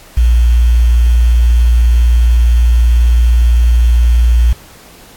sine tone with quantisation, 59 Hz, A#1, 22 cents sharp, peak -5 dBFS, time 0.17-4.53 s, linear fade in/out 5 ms, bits 5, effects pink hiss -39 dBFS RMS until 5.16 s + AAC 64 kbps

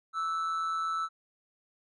triangle tone with amplitude modulation, 1317 Hz, E6, 2 cents flat, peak -25 dBFS, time 0.13-1.09 s, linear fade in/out 50 ms, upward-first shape sine, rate 168 Hz, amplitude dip 50%, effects resampled to 22050 Hz

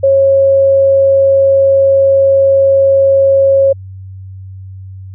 sine tone, 545 Hz, C#5, 29 cents flat, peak -5 dBFS, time 0.03-3.73 s, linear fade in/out 10 ms, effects added 95 Hz sine -26 dBFS peak until 5.14 s

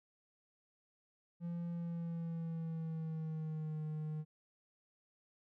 triangle tone with pitch glide, 171.2 to 154.29 Hz, F3 to D#3, -34 to -14 cents, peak -36 dBFS, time 1.4-4.25 s, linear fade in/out 50 ms, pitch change -180 cents, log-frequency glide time 1.7-3.82 s, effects none

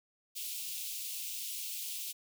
white high-pass noise, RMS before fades -40 dBFS, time 0.35-2.13 s, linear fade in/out 20 ms, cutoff 2500 Hz, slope 48 dB/octave, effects none

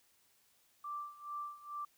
sine tone with tremolo, 1174.7 Hz, D6, in tune, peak -38 dBFS, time 0.84-1.85 s, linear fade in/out 5 ms, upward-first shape sine, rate 2.3 Hz, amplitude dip 85%, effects white hiss -71 dBFS RMS until 1.97 s

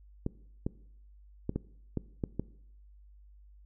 clicks, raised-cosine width 3 ms, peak -18 dBFS, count 7, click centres 0.264 / 0.665 / 1.494 / 1.56 / 1.973 / 2.238 / 2.396 s, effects noise-tail reverb RT60 0.7 s tail -20 dB re dry + added 50 Hz sine -53 dBFS peak until 3.65 s

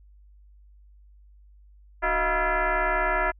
sine tone with frequency modulation, 370 Hz, F#4, in tune, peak -21 dBFS, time 2.02-3.32 s, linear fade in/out 20 ms, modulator 335 Hz, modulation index 4.9, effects added 50 Hz sine -50 dBFS peak until 3.39 s

